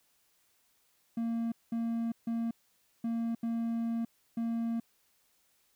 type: tone bursts at uneven times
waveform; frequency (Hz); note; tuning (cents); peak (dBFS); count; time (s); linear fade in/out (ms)
triangle; 230.4; A#3; -20; -28; 6; 1.17-1.52 / 1.72-2.12 / 2.27-2.51 / 3.04-3.35 / 3.43-4.05 / 4.37-4.8; 5
effects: white hiss -71 dBFS RMS until 5.75 s